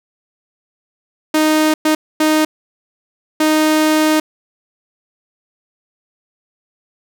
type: tone bursts at uneven times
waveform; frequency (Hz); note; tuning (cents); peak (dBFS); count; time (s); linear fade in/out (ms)
sawtooth; 310; D#4; -6; -7; 4; 1.34-1.74 / 1.85-1.95 / 2.2-2.45 / 3.4-4.2; 5
effects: none